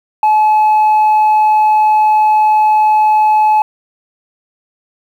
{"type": "tone", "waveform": "sine", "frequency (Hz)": 857, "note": "A5", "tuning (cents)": -46, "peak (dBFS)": -4, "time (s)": [0.23, 3.62], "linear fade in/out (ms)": 2, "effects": ["tanh soft clip ceiling -6 dBFS", "7-bit"]}